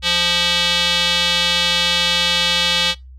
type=tone with band-pass filter; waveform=square; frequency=174.61 Hz; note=F3; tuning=in tune; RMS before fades=-17 dBFS; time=0.02-2.95 s; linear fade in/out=50 ms; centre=3500 Hz; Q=3.1; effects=noise-tail reverb RT60 0.2 s tail -21 dB re dry + added 64 Hz sine -36 dBFS peak until 3.18 s